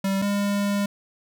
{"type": "tone pair in turn", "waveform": "square", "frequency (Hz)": [194.7, 202.1], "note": ["G3", "G#3"], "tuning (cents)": [-12, -47], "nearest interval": "minor second", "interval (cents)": 65, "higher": "second", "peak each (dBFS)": -22, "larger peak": "neither", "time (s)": [[0.04, 0.22], [0.22, 0.86]], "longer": "second", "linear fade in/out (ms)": 5, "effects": []}